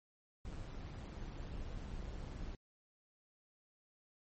brown noise with amplitude modulation, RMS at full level -43 dBFS, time 0.45-2.55 s, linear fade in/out 2 ms, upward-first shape sine, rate 146 Hz, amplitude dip 45%, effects MP3 32 kbps

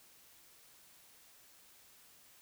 silence, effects white hiss -62 dBFS RMS until 2.41 s

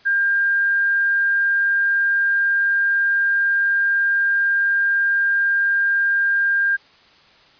sine tone, 1601 Hz, G6, 36 cents sharp, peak -15 dBFS, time 0.05-6.77 s, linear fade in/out 20 ms, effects white hiss -51 dBFS RMS until 7.59 s + resampled to 11025 Hz

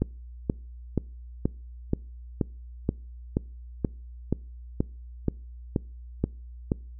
click train, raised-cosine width 3 ms, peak -10 dBFS, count 15, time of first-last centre 0.02-6.719 s, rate 2.09 Hz, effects noise-tail reverb RT60 0.4 s tail -26 dB re dry + added 60 Hz sine -40 dBFS peak until 6.99 s

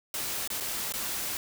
white noise with dropouts, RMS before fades -33 dBFS, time 0.14-1.37 s, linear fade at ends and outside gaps 1 ms, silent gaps 0.476-0.502 / 0.601-0.607 / 0.923-0.938 s, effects none

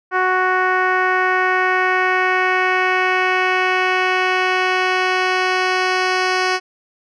10% pulse tone with low-pass filter sweep, 370 Hz, F#4, in tune, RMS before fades -17 dBFS, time 0.11-6.6 s, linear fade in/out 50 ms, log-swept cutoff 1500 to 4500 Hz, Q 1.7, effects none

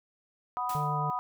sine chord, B major, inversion second, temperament equal, 740 / 987.8 / 1244.5 Hz, F#5 / B5 / D#6, 0 / 0 / 0 cents, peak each -35 / -32 / -34 dBFS, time 0.57-1.19 s, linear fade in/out 0 ms
white noise with exponential decay, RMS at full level -39 dBFS, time 0.69-1 s, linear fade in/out 5 ms, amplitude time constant 67 ms
harmonic tone, 149.3 Hz, D3, 29 cents sharp, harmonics 1 / 3 / 4, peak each -31 / -42 / -47 dBFS, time 0.75-1.1 s, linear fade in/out 0 ms
effects none

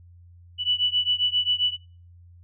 sine beating tone pair, 2960 / 2967.5 Hz, F#7 / F#7, 0 / +4 cents, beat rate 7.5 Hz, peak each -23 / -24 dBFS, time 0.58-1.77 s, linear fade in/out 50 ms, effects noise-tail reverb RT60 0.4 s tail -25 dB re dry + added 87 Hz sine -47 dBFS peak until 2.43 s

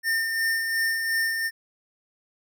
square tone with tremolo, 1811 Hz, A6, 49 cents sharp, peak -22 dBFS, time 0.03-1.51 s, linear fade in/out 50 ms, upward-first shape sine, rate 2.8 Hz, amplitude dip 40%, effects none

